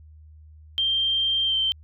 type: tone with pitch glide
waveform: sine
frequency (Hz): 3165 to 3121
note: G7 to G7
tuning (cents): +16 to -8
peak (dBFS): -20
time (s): 0.78-1.72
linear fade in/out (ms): 0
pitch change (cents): -24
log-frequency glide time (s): 1.45-1.55
effects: added 77 Hz sine -45 dBFS peak until 1.83 s